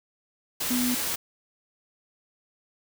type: tone in noise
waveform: sine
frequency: 247.9 Hz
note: B3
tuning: 7 cents sharp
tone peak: -24 dBFS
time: 0.7-0.95 s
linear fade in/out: 10 ms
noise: white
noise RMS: -29 dBFS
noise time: 0.6-1.16 s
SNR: +2 dB
effects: none